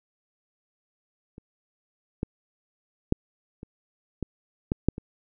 clicks, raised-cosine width 3 ms, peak -30 / -14 / -7 / -26 / -16 / -11 / -6 / -22 dBFS, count 8, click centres 1.381 / 2.231 / 3.124 / 3.631 / 4.227 / 4.719 / 4.886 / 4.981 s, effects none

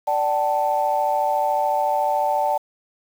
sine chord, D suspended fourth, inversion none, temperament equal with one note detuned, 587.3 / 766.1 / 880 Hz, D5 / G5 / A5, 0 / -40 / 0 cents, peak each -23 / -22 / -21 dBFS, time 0.07-2.58 s, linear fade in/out 10 ms, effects tanh soft clip ceiling -8 dBFS + 7-bit

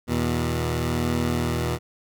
15% pulse tone pair together, 80.5 / 120.27 Hz, E2 / B2, -41 / -45 cents, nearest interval perfect fifth, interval 696 cents, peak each -19 dBFS, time 0.07-1.79 s, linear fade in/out 50 ms, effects none

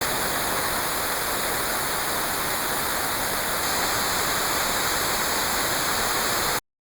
pink noise with comb filter, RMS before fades -24 dBFS, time 0.01-6.59 s, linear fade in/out 5 ms, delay 0.35 ms, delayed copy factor -0.8, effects Opus 48 kbps

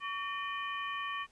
harmonic tone with a mistuned harmonic, 607 Hz, D#5, 43 cents flat, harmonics 2 / 3 / 4 / 5, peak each -37 / -41 / -43 / -45 dBFS, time 0-1.27 s, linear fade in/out 50 ms, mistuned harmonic 2, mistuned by -120 cents, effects pink hiss -67 dBFS RMS until 1.31 s + resampled to 22050 Hz

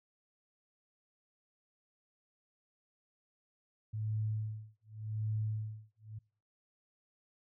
sine tone with tremolo, 108.2 Hz, A2, 29 cents flat, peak -31 dBFS, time 3.93-6.19 s, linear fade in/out 10 ms, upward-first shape sine, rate 0.87 Hz, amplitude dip 100%, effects noise-tail reverb RT60 0.5 s tail -26 dB re dry

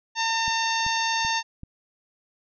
harmonic tone, 906 Hz, A#5, 50 cents flat, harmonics 1 / 2 / 3 / 4 / 5 / 6 / 7, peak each -26 / -29 / -31 / -32 / -33 / -34 / -34 dBFS, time 0.15-1.43 s, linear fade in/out 50 ms
click train, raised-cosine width 5 ms, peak -26 dBFS, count 4, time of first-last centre 0.48-1.634 s, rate 2.6 Hz
effects none

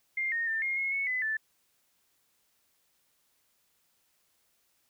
sine tone with pitch steps, 2110 / 1849 / 1792 / 2135 / 2167 / 2206 / 2012 / 1757 Hz, C7 / A#6 / A6 / C7 / C#7 / C#7 / B6 / A6, +14 / -15 / +31 / +34 / -40 / -9 / +32 / -3 cents, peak -28 dBFS, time 0.17-1.37 s, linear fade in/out 5 ms, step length 150 ms, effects white hiss -72 dBFS RMS until 4.89 s

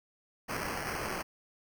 white noise with sample-and-hold, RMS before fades -36 dBFS, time 0.48-1.23 s, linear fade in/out 20 ms, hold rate 3675 Hz, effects none

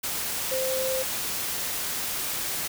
sine tone in noise, 522 Hz, C5, 4 cents flat, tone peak -26 dBFS, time 0.51-1.03 s, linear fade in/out 10 ms, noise white, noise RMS -30 dBFS, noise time 0.03-2.68 s, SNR +1 dB, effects none

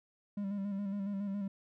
triangle tone with vibrato, 199.5 Hz, G3, 31 cents sharp, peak -32 dBFS, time 0.37-1.48 s, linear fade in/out 5 ms, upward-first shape square, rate 7.2 Hz, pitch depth 38 cents each way, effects none

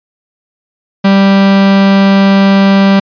45% pulse tone, 196 Hz, G3, in tune, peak -4 dBFS, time 1.04-3 s, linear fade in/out 10 ms, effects resampled to 11025 Hz

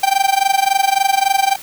45% pulse tone with amplitude modulation, 784 Hz, G5, in tune, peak -9 dBFS, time 0.03-1.56 s, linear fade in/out 5 ms, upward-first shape sine, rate 23.6 Hz, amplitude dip 90%, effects white hiss -35 dBFS RMS until 1.62 s

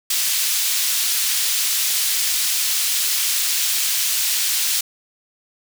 pink high-pass noise, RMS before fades -20 dBFS, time 0.1-4.81 s, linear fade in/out 5 ms, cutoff 3600 Hz, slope 12 dB/octave, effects none

